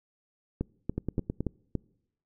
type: two click trains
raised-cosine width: 3 ms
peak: -17 / -16 dBFS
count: 5 / 5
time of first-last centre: 0.98-1.406 / 0.61-1.753 s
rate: 9.39 / 3.5 Hz
effects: noise-tail reverb RT60 0.8 s tail -26 dB re dry